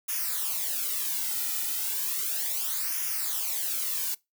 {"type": "noise with flanger", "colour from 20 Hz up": "blue", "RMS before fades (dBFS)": -30, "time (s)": [0.08, 4.15], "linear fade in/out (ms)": 10, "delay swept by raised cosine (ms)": [0.24, 1.84], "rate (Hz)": 0.34, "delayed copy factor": -0.8, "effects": ["noise-tail reverb RT60 0.2 s tail -23 dB re dry"]}